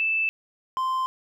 sine / triangle tone pair in turn, 2637 / 1040.8 Hz, E7 / C6, 0 / -9 cents, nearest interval octave + major third, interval 1609 cents, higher first, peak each -21 dBFS, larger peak neither, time 0-0.29 / 0.77-1.06 s, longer neither, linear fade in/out 0 ms, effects none

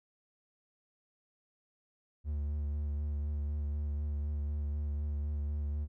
triangle tone with vibrato, 73.42 Hz, D2, in tune, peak -30 dBFS, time 2.24-5.88 s, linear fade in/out 50 ms, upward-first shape sine, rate 4 Hz, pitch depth 24 cents each way, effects none

